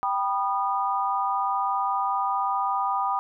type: chord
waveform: sine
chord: G augmented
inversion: none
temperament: just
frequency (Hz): 784 / 980 / 1225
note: G5 / B5 / D#6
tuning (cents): 0 / -14 / -27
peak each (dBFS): -27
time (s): 0.03-3.19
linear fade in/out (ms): 0
effects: none